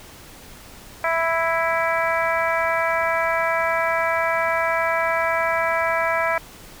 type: harmonic tone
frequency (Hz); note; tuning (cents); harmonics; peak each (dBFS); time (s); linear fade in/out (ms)
330; E4; +2; 2 / 3 / 4 / 5 / 6 / 7; -23 / -25 / -26 / -27 / -28 / -28; 1.04-6.38; 2
effects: pink hiss -43 dBFS RMS until 6.8 s